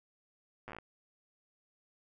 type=slowing click train; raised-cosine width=0.5 ms; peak=-30 dBFS; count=9; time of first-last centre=0.68-0.786 s; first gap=8 ms; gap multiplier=1.14; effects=none